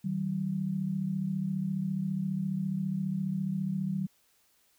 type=tone pair together; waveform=sine; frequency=156.32 / 191 Hz; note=D#3 / G3; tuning=+8 / -45 cents; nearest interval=minor third; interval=347 cents; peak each=-34 / -30 dBFS; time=0.04-4.07 s; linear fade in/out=10 ms; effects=white hiss -68 dBFS RMS until 4.78 s